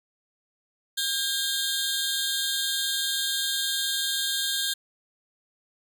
sawtooth tone cluster, 1603 / 3226 / 3565 / 3724 / 4215 Hz, G6 / G7 / A7 / A#7 / C8, +38 / +49 / +22 / -2 / +12 cents, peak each -29 dBFS, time 0.97-4.74 s, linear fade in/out 10 ms, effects none

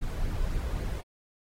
brown noise with flanger, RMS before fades -30 dBFS, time 0.01-1.02 s, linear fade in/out 20 ms, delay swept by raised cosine 0.44 to 2.04 ms, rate 3.7 Hz, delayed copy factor +0.5, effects AAC 48 kbps

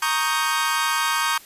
sawtooth chord, Eb dominant seventh, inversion second, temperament equal, 932.3 / 1108.7 / 1244.5 / 1568 Hz, Bb5 / Db6 / Eb6 / G6, 0 / 0 / 0 / 0 cents, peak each -22 dBFS, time 0.02-1.38 s, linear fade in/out 5 ms, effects white hiss -46 dBFS RMS until 1.45 s + resampled to 32000 Hz

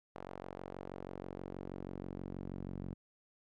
sawtooth tone with band-pass filter sweep, 46.25 Hz, F#1, in tune, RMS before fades -45 dBFS, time 0.15-2.94 s, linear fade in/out 10 ms, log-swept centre 710 to 200 Hz, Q 1, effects none

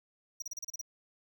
square tone bursts, 5770 Hz, F#8, 44 cents flat, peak -37 dBFS, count 8, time 0.4-0.814 s, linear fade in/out 5 ms, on 22 ms, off 34 ms, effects none

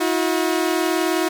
sawtooth tone pair together, 321.6 / 361 Hz, E4 / F#4, -43 / -43 cents, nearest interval major second, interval 200 cents, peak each -17 dBFS, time 0-1.29 s, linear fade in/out 10 ms, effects none

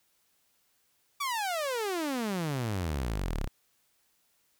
sawtooth exponential sweep, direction down, 1174.7 to 30.87 Hz, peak -26 dBFS, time 1.2-3.48 s, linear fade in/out 10 ms, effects white hiss -71 dBFS RMS until 4.59 s

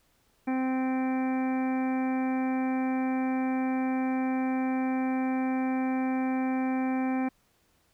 harmonic tone, 260 Hz, C4, 11 cents flat, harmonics 1 / 2 / 3 / 4 / 5 / 6 / 7 / 8 / 9, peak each -26 / -39 / -35 / -44 / -48 / -47 / -46 / -53 / -43 dBFS, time 0.47-7.29 s, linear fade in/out 10 ms, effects pink hiss -68 dBFS RMS until 7.93 s

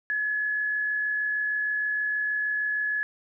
sine tone with amplitude modulation, 1700 Hz, G#6, 40 cents sharp, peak -23 dBFS, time 0.1-3.03 s, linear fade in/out 0 ms, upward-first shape sine, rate 66.4 Hz, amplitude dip 30%, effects none

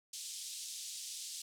white band-pass noise, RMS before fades -45 dBFS, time 0.13-1.42 s, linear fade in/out 5 ms, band 3400 to 9000 Hz, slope 24 dB/octave, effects none

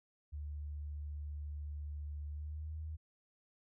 sine tone with pitch glide, 73.8 to 78.19 Hz, D2 to D#2, +9 to +9 cents, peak -40 dBFS, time 0.32-2.97 s, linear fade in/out 20 ms, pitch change +100 cents, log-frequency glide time 2.3-2.75 s, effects none

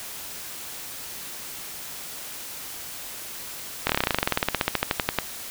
slowing click train, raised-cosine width 0.3 ms, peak -4 dBFS, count 26, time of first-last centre 3.87-5.187 s, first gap 24 ms, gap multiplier 1.06, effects white hiss -37 dBFS RMS until 5.5 s

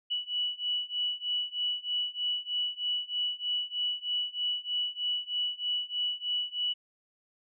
sine beating tone pair, 2947 / 2950.2 Hz, F#7 / F#7, -8 / -6 cents, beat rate 3.2 Hz, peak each -33 / -32 dBFS, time 0.1-6.74 s, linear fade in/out 20 ms, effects none

